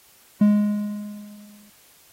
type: tone with exponential decay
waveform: triangle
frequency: 207.7 Hz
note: G#3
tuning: in tune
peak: -9 dBFS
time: 0.41-1.7 s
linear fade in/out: 5 ms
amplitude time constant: 280 ms
effects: white hiss -54 dBFS RMS until 2.12 s + AAC 48 kbps